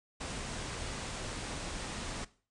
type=low-pass noise; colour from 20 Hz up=pink; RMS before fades=-40 dBFS; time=0.2-2.25 s; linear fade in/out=10 ms; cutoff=9500 Hz; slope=96 dB/octave; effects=noise-tail reverb RT60 0.4 s tail -18 dB re dry